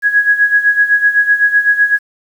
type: tone with tremolo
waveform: sine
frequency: 1664 Hz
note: G#6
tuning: 3 cents sharp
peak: -5 dBFS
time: 0.02-1.99 s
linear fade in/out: 50 ms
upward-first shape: sine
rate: 7.9 Hz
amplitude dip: 75%
effects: 7-bit